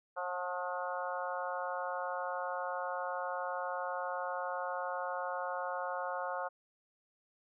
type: harmonic tone with a mistuned harmonic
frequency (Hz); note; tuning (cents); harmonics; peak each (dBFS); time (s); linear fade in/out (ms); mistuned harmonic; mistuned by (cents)
180; F#3; -47; 3 / 4 / 5 / 6 / 7 / 8; -40 / -41 / -42 / -43 / -43 / -44; 0.16-6.49; 20; 5; -24
effects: none